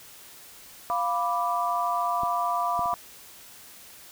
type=chord; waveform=sine; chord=B diminished; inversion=second; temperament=equal; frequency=698.5 / 987.8 / 1174.7 Hz; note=F5 / B5 / D6; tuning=0 / 0 / 0 cents; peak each=-28 dBFS; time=0.9-2.94 s; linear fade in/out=0 ms
type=clicks; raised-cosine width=3 ms; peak=-25 / -25 / -32 / -32 dBFS; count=4; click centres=2.234 / 2.793 / 2.858 / 2.933 s
effects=white hiss -48 dBFS RMS until 4.11 s